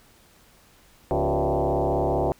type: tone with frequency modulation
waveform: sine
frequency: 139.8 Hz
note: C#3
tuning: 15 cents sharp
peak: -20 dBFS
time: 1.11-2.32 s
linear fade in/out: 0 ms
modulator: 105 Hz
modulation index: 6.7
effects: pink hiss -56 dBFS RMS until 2.39 s